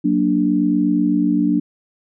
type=chord; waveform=sine; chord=Gb augmented; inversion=none; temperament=equal; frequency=185 / 233.1 / 293.7 Hz; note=Gb3 / Bb3 / D4; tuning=0 / 0 / 0 cents; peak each=-20 / -20 / -16 dBFS; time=0.04-1.6 s; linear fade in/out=10 ms; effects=none